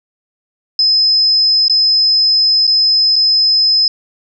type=tone with dropouts; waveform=sine; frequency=5100 Hz; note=D#8; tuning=42 cents sharp; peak=-8 dBFS; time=0.79-3.88 s; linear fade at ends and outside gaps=2 ms; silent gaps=1.682-1.697 / 2.669-2.676 / 3.158-3.162 s; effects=none